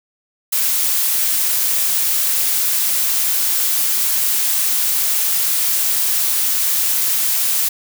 blue noise, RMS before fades -17 dBFS, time 0.52-7.69 s, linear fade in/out 10 ms, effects none

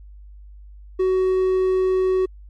triangle tone, 374 Hz, F#4, 19 cents sharp, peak -14 dBFS, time 0.99-2.26 s, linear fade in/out 10 ms, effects added 50 Hz sine -39 dBFS peak until 2.49 s + MP3 48 kbps

